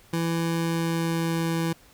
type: tone with pitch glide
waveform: 25% pulse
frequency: 166.5 to 165.25 Hz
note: E3 to E3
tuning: +18 to +5 cents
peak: -20 dBFS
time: 0.13-1.73 s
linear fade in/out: 5 ms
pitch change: -13 cents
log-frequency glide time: 0.42-1.55 s
effects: pink hiss -55 dBFS RMS until 1.93 s